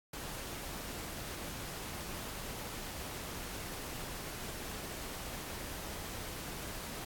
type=noise; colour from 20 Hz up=pink; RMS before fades=-43 dBFS; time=0.13-7.05 s; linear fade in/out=5 ms; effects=AAC 64 kbps